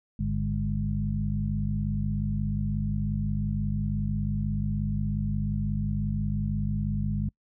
harmonic tone with a mistuned harmonic, 51.2 Hz, G#1, 24 cents flat, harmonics 1 / 2 / 3 / 4, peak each -31 / -31 / -31 / -31 dBFS, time 0.19-7.29 s, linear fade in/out 5 ms, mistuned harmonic 3, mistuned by -62 cents, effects noise-tail reverb RT60 0.1 s tail -25 dB re dry

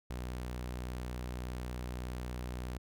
sawtooth tone, 61.7 Hz, B1, 1 cent flat, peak -34 dBFS, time 0.1-2.78 s, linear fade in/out 5 ms, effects none

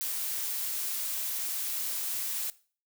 blue noise, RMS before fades -33 dBFS, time 0.01-2.5 s, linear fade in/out 0 ms, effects noise-tail reverb RT60 0.4 s tail -19 dB re dry

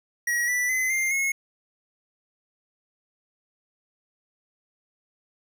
square tone with pitch steps, 1909 / 1971.8 / 2037 / 2104 / 2173 Hz, A#6 / B6 / C7 / C7 / C#7, +41 / -3 / -47 / +9 / -35 cents, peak -23 dBFS, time 0.27-1.32 s, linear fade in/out 5 ms, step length 210 ms, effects none

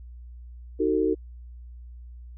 sine chord, D# diminished, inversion none, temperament just, 311.1 / 373.4 / 448 Hz, D#4 / F#4 / A4, 0 / +16 / +31 cents, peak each -25 dBFS, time 0.79-1.15 s, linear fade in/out 20 ms, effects added 60 Hz sine -40 dBFS peak until 2.37 s

